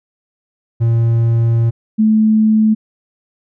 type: tone pair in turn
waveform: triangle / sine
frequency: 115.6 / 217.3 Hz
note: A#2 / A3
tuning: -14 / -21 cents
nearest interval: major seventh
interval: 1093 cents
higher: second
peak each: -8 dBFS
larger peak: neither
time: 0.8-1.71 / 1.98-2.75 s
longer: first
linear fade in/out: 20 ms
effects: none